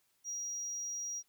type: tone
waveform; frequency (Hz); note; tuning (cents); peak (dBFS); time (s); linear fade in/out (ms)
triangle; 5730; F8; +44; -35; 0.24-1.23; 50
effects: tanh soft clip ceiling -31 dBFS + white hiss -75 dBFS RMS until 1.28 s

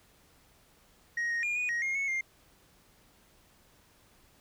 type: tone with pitch steps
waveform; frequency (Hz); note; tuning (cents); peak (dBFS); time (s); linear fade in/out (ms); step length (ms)
sine; 1881 / 1867 / 2418 / 2467 / 1885 / 2135 / 2203 / 2112; A#6 / A#6 / D7 / D#7 / A#6 / C7 / C#7 / C7; +15 / +2 / +50 / -15 / +19 / +34 / -11 / +16; -26; 1.17-2.21; 5; 130
effects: tanh soft clip ceiling -28 dBFS + pink hiss -63 dBFS RMS until 4.4 s

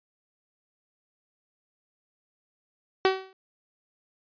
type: tone with exponential decay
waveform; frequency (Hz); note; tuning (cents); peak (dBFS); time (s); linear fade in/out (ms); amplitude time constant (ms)
sawtooth; 380.1; F#4; +47; -12; 3.05-3.33; 1; 60
effects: resampled to 11025 Hz

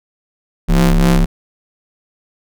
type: ring-modulated tone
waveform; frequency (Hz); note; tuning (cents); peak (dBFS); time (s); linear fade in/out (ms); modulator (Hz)
40% pulse; 69.3; C#2; 0; -5; 0.68-1.26; 20; 102
effects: none

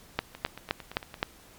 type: two click trains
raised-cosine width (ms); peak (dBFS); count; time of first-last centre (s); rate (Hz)
0.3; -9 / -24; 5 / 8; 0.19-1.229 / 0.35-1.142; 3.85 / 8.84
effects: pink hiss -54 dBFS RMS until 1.58 s + MP3 96 kbps

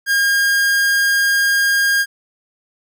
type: tone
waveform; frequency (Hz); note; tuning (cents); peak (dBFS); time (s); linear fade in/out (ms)
45% pulse; 1618; G#6; -46; -13; 0.06-2.06; 50
effects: none

